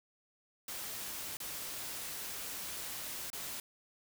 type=noise with dropouts; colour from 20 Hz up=white; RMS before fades=-42 dBFS; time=0.68-3.6 s; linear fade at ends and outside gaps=2 ms; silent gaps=1.37-1.402 / 3.302-3.33 s; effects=none